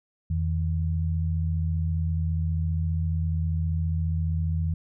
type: tone pair together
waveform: sine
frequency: 84.3 / 159.14 Hz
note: E2 / D#3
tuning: +39 / +39 cents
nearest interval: major seventh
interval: 1100 cents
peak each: -24 / -29 dBFS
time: 0.3-4.74 s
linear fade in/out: 5 ms
effects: none